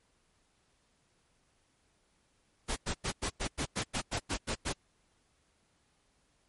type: noise bursts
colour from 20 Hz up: pink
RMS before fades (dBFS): -33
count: 12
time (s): 2.68-4.734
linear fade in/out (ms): 20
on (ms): 85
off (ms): 94
effects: pink hiss -72 dBFS RMS until 6.48 s + MP3 48 kbps